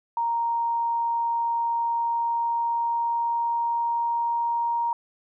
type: tone with pitch glide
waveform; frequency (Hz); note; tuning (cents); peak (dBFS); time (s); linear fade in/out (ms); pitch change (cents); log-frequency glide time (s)
sine; 932.3 to 937.7; A#5 to A#5; 0 to +10; -22; 0.17-4.93; 2; +10; 1.71-4.78
effects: none